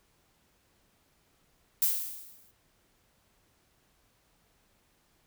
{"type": "noise with exponential decay", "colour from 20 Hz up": "violet", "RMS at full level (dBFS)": -24, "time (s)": [1.82, 2.51], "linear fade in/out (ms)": 0, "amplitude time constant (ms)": 150, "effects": ["pink hiss -69 dBFS RMS until 5.26 s"]}